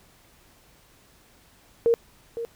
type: tone with echo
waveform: sine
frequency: 464.7 Hz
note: A#4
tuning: 5 cents flat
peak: -16 dBFS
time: 1.86-1.94 s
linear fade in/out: 0 ms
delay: 510 ms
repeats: 1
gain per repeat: -12 dB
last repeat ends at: 2.45 s
effects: pink hiss -57 dBFS RMS until 2.55 s